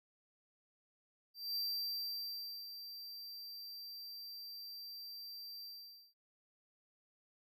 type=tone with ADSR envelope; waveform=square; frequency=4699 Hz; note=D8; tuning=in tune; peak=-36 dBFS; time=1.34-6.14 s; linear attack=220 ms; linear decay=1100 ms; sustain=-11 dB; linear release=500 ms; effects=none